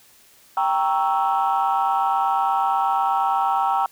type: chord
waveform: sine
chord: G diminished seventh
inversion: none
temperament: equal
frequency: 784 / 932.3 / 1108.7 / 1318.5 Hz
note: G5 / Bb5 / Db6 / Fb6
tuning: 0 / 0 / 0 / 0 cents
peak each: -20 / -22 / -26 / -24 dBFS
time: 0.57-3.86 s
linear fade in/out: 2 ms
effects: tanh soft clip ceiling -11 dBFS + white hiss -53 dBFS RMS until 3.91 s